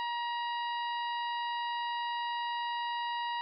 harmonic tone with a mistuned harmonic, 950 Hz, A#5, 33 cents sharp, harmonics 1 / 2 / 3 / 4 / 5, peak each -33 / -41 / -43 / -47 / -53 dBFS, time 0-3.41 s, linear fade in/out 0 ms, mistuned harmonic 4, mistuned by +39 cents, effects none

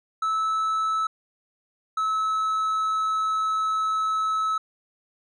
triangle tone pair in turn, 1306 / 1297 Hz, E6 / E6, -17 / -28 cents, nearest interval unison, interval 11 cents, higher first, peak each -20 dBFS, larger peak neither, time 0.22-1.07 / 1.97-4.58 s, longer second, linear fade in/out 5 ms, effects resampled to 24000 Hz

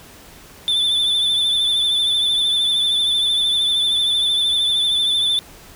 triangle tone with vibrato, 3520 Hz, A7, in tune, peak -14 dBFS, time 0.68-5.39 s, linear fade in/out 0 ms, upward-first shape sine, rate 13 Hz, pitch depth 35 cents each way, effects pink hiss -43 dBFS RMS until 5.75 s

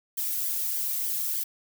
violet noise with flanger, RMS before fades -29 dBFS, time 0.17-1.44 s, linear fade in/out 10 ms, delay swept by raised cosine 0.74 to 2.04 ms, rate 3.3 Hz, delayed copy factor -0.75, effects none

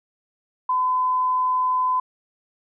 sine tone, 1014 Hz, B5, 45 cents sharp, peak -18 dBFS, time 0.69-2 s, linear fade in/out 5 ms, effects none

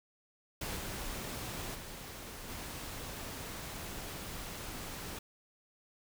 pink noise with level steps, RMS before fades -39 / -41 / -46 / -43 dBFS, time 0.61-5.19 s, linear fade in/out 5 ms, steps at 0.76 / 1.74 / 2.48 s, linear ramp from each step 20 ms, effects none

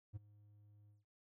triangle tone with ADSR envelope, 103.83 Hz, G#2, in tune, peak -39 dBFS, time 0.13-1.05 s, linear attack 31 ms, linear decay 18 ms, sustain -21 dB, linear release 160 ms, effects none

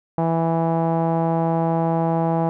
sawtooth tone with low-pass filter, 164.81 Hz, E3, in tune, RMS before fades -20 dBFS, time 0.18-2.49 s, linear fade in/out 0 ms, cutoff 810 Hz, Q 3.5, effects none

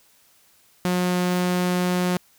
sawtooth tone, 179.8 Hz, F#3, 49 cents flat, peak -16 dBFS, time 0.85-2.17 s, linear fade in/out 0 ms, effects white hiss -58 dBFS RMS until 2.38 s

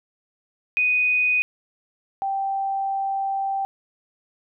sine tone pair in turn, 2489 / 782.1 Hz, D#7 / G5, 0 / -4 cents, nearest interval octave + minor sixth, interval 2004 cents, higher first, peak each -17 / -22 dBFS, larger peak first, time 0.77-1.42 / 2.22-3.65 s, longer second, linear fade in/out 0 ms, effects none

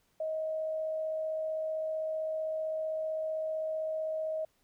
sine tone with amplitude modulation, 631 Hz, D#5, 24 cents sharp, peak -30 dBFS, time 0.2-4.45 s, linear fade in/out 5 ms, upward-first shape sine, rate 55.6 Hz, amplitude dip 25%, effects pink hiss -72 dBFS RMS until 4.63 s

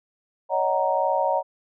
sine chord, D# minor seventh, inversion third, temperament just, 560 / 622.3 / 746.7 / 933.4 Hz, C#5 / D#5 / F#5 / A#5, +18 / 0 / +16 / +2 cents, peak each -25 / -26 / -26 / -24 dBFS, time 0.49-1.43 s, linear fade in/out 50 ms, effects none

